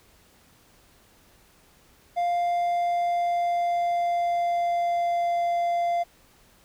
triangle tone with pitch glide, 699 to 691.8 Hz, F5 to F5, +1 to -17 cents, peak -20 dBFS, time 2.16-6.04 s, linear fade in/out 20 ms, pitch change -18 cents, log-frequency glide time 2.3-5.36 s, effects pink hiss -58 dBFS RMS until 6.64 s

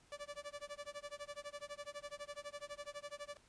sawtooth tone with tremolo, 581 Hz, D5, 19 cents flat, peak -39 dBFS, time 0.12-3.37 s, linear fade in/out 0 ms, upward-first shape sine, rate 12 Hz, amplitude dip 100%, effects pink hiss -68 dBFS RMS until 3.48 s + resampled to 22050 Hz

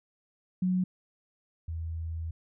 sine tone pair in turn, 183.6 / 81.78 Hz, F#3 / E2, -13 / -13 cents, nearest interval octave + major second, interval 1400 cents, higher first, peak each -24 / -32 dBFS, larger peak first, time 0.62-0.84 / 1.68-2.31 s, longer second, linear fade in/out 5 ms, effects none

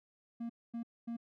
triangle tone bursts, 233.1 Hz, A#3, in tune, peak -35 dBFS, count 3, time 0.4-1.168 s, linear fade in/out 10 ms, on 96 ms, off 240 ms, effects none

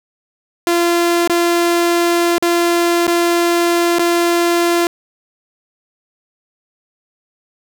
sawtooth tone with dropouts, 343.6 Hz, F4, 28 cents flat, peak -8 dBFS, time 0.67-4.87 s, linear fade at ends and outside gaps 1 ms, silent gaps 1.275-1.297 / 2.382-2.424 / 3.068-3.078 / 3.986-3.994 s, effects none

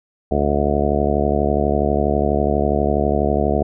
harmonic tone, 72.2 Hz, D2, 29 cents flat, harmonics 1 / 2 / 3 / 4 / 5 / 6 / 7 / 8 / 9 / 10, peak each -22 / -26 / -23 / -27 / -24 / -23 / -28 / -27 / -23 / -25 dBFS, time 0.31-3.63 s, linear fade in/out 5 ms, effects none

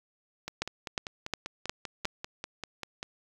two click trains, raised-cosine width 0.2 ms, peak -19 / -12 dBFS, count 14 / 5, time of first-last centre 0.48-3.029 / 0.62-2.054 s, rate 5.1 / 2.79 Hz, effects 8-bit

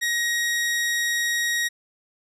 sawtooth tone, 1889 Hz, A#6, 22 cents sharp, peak -18 dBFS, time 0.01-1.69 s, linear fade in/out 20 ms, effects low-pass 12000 Hz 12 dB/octave

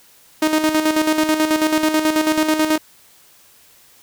sawtooth tone with tremolo, 311 Hz, D#4, 1 cent flat, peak -9 dBFS, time 0.42-2.78 s, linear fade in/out 5 ms, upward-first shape square, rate 9.2 Hz, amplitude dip 55%, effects white hiss -50 dBFS RMS until 4.02 s

